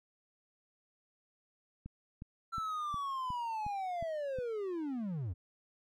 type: click train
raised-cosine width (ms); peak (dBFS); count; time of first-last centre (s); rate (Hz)
5; -32; 8; 1.86-4.387; 2.77
type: linear sweep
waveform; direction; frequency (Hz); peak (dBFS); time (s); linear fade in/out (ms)
triangle; down; 1352 to 77; -33; 2.52-5.34; 20
effects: none